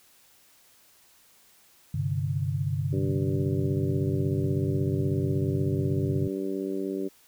sine chord, G suspended fourth, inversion none, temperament just, 98 / 130.67 / 147 Hz, G2 / C3 / D3, 0 / -2 / +2 cents, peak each -30 / -30 / -29 dBFS, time 1.94-6.28 s, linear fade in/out 5 ms
harmonic tone, 96.5 Hz, G2, 27 cents flat, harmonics 2 / 3 / 4 / 5 / 6, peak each -36 / -32 / -31 / -41 / -43 dBFS, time 2.92-7.09 s, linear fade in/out 20 ms
effects white hiss -59 dBFS RMS until 7.27 s

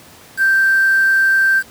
sine tone with quantisation, 1568 Hz, G6, in tune, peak -10 dBFS, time 0.37-1.63 s, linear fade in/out 50 ms, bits 5, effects pink hiss -42 dBFS RMS until 1.7 s + high-pass 100 Hz 12 dB/octave

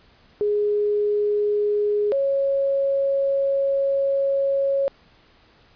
sine tone pair in turn, 415.3 / 550.6 Hz, G#4 / C#5, 0 / -12 cents, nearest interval perfect fourth, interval 488 cents, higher second, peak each -18 dBFS, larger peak neither, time 0.41-2.12 / 2.12-4.88 s, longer second, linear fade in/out 0 ms, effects pink hiss -55 dBFS RMS until 5.75 s + resampled to 11025 Hz

